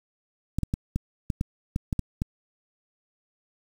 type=clicks; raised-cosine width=5 ms; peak=-13 dBFS; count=10; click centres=0.586 / 0.633 / 0.739 / 0.96 / 1.302 / 1.411 / 1.761 / 1.928 / 1.993 / 2.219 s; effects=7-bit